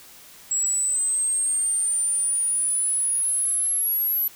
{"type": "exponential sweep", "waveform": "sine", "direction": "up", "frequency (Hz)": [7680, 11840], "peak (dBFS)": -18, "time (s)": [0.51, 4.28], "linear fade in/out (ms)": 5, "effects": ["tanh soft clip ceiling -19 dBFS", "white hiss -47 dBFS RMS until 4.35 s"]}